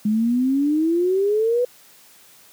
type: exponential sweep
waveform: sine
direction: up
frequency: 207.7 to 500 Hz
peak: -16 dBFS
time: 0.05-1.65 s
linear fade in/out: 5 ms
effects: white hiss -50 dBFS RMS until 2.52 s + high-pass 100 Hz 12 dB/octave